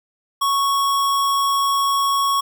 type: tone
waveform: square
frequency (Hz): 1108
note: C#6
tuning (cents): -1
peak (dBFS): -17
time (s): 0.41-2.41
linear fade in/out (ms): 10
effects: none